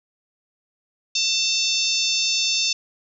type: harmonic tone with a mistuned harmonic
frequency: 890 Hz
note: A5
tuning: 20 cents sharp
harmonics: 3 / 4 / 5 / 6 / 7 / 8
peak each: -27 / -25 / -26 / -24 / -27 / -34 dBFS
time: 1.15-2.73 s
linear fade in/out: 5 ms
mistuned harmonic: 4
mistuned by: +20 cents
effects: none